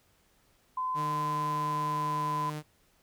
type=tone with pitch glide; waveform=sine; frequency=1022 to 1010.8 Hz; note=C6 to B5; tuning=-41 to +40 cents; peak=-29 dBFS; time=0.77-2.5 s; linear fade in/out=5 ms; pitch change=-19 cents; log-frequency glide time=1.02-2.24 s
type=tone; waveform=sawtooth; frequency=151.7 Hz; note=D#3; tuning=44 cents flat; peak=-31 dBFS; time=0.94-2.63 s; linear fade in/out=50 ms
effects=pink hiss -67 dBFS RMS until 3.02 s